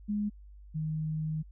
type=tone pair in turn; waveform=sine; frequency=207.7 / 156.23 Hz; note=G#3 / D#3; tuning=0 / +7 cents; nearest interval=perfect fourth; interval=493 cents; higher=first; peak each=-28 / -30 dBFS; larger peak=first; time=0.08-0.3 / 0.74-1.43 s; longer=second; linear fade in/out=20 ms; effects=added 50 Hz sine -48 dBFS peak until 1.51 s